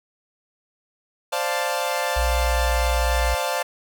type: chord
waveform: sawtooth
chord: D minor seventh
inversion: third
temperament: equal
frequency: 523.3 / 587.3 / 698.5 / 880 Hz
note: C5 / D5 / F5 / A5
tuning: 0 / 0 / 0 / 0 cents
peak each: -24 dBFS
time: 1.32-3.63 s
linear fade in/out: 10 ms
type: tone with pitch glide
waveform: sine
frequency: 60 to 59.24 Hz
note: B1 to A#1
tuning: -49 to +29 cents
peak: -20 dBFS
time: 2.16-3.35 s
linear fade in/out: 10 ms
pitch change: -22 cents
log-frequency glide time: 2.41-2.61 s
effects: none